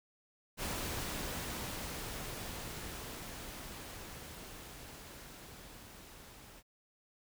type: noise with level ramp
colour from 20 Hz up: pink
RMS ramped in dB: -38 to -55 dBFS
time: 0.57-6.63 s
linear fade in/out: 50 ms
effects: none